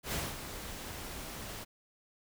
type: noise with ADSR envelope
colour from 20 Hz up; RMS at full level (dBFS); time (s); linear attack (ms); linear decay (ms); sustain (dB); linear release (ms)
pink; -34; 0.03-1.65; 97; 220; -9; 25
effects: none